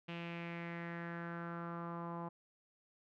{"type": "tone with low-pass filter sweep", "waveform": "sawtooth", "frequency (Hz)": 170, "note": "F3", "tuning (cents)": -46, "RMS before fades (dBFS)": -44, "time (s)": [0.08, 2.29], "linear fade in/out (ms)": 10, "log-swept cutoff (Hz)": [2800, 970], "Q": 3.9, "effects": []}